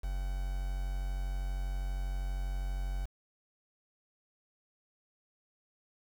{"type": "tone with quantisation", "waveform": "triangle", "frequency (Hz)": 46.25, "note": "F#1", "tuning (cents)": 0, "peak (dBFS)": -30, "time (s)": [0.03, 3.06], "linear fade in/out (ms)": 10, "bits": 8, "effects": []}